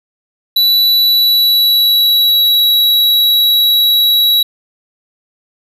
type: tone with pitch glide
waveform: square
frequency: 3951 to 3890 Hz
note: B7 to B7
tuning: 0 to -27 cents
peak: -8 dBFS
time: 0.56-4.43 s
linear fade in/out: 5 ms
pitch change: -27 cents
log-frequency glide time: 0.93-2.67 s
effects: none